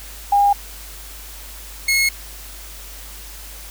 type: tone pair in turn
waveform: sine / sawtooth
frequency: 809 / 2171 Hz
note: G#5 / C#7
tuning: -46 / -37 cents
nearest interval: octave + perfect fourth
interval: 1709 cents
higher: second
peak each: -11 dBFS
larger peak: neither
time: 0.32-0.53 / 1.88-2.09 s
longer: neither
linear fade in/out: 5 ms
effects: added 50 Hz sine -37 dBFS peak until 3.7 s + white hiss -38 dBFS RMS until 3.7 s